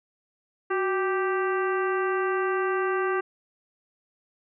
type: harmonic tone with a mistuned harmonic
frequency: 390.8 Hz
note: G4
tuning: 5 cents flat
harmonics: 1 / 2 / 3 / 4 / 5 / 6 / 7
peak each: -25 / -34 / -30 / -32 / -37 / -48 / -43 dBFS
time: 0.7-3.21 s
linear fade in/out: 10 ms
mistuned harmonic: 1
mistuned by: -82 cents
effects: none